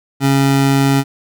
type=tone pair together; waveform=square; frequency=137.2 / 274.4 Hz; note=C#3 / C#4; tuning=-17 / -17 cents; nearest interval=octave; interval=1200 cents; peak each=-14 dBFS; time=0.2-1.04 s; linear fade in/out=50 ms; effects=none